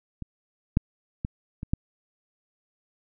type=clicks; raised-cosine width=5 ms; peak=-22 / -7 / -16 / -21 / -11 dBFS; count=5; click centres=0.223 / 0.771 / 1.249 / 1.631 / 1.735 s; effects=none